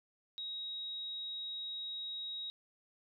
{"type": "tone", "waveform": "sine", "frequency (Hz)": 3800, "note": "A#7", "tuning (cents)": 33, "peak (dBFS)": -39, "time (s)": [0.38, 2.5], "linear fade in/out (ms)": 0, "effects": []}